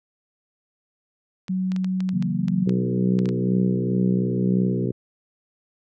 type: clicks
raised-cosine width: 0.2 ms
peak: -20 dBFS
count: 12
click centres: 1.482 / 1.719 / 1.763 / 1.845 / 2.005 / 2.091 / 2.225 / 2.483 / 2.694 / 3.19 / 3.257 / 3.29 s
type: tone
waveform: sine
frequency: 186.3 Hz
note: F#3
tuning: 12 cents sharp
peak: -21 dBFS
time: 1.49-4.86 s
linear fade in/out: 10 ms
type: chord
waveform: sine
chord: F# dominant seventh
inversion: second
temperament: equal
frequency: 138.59 / 164.81 / 185 / 233.1 Hz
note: C#3 / E3 / F#3 / A#3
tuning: 0 / 0 / 0 / 0 cents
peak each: -29 / -27 / -30 / -28 dBFS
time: 2.13-2.64 s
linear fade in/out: 10 ms
type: harmonic tone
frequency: 62.8 Hz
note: B1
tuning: 30 cents sharp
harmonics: 2 / 3 / 4 / 5 / 6 / 7 / 8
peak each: -26 / -28 / -30 / -32 / -29 / -32 / -38 dBFS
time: 2.66-4.92 s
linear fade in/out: 10 ms
effects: none